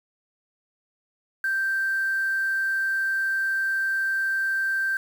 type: tone with quantisation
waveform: sine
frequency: 1568 Hz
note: G6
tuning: in tune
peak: -22 dBFS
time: 1.44-4.97 s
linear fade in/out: 2 ms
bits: 7
effects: none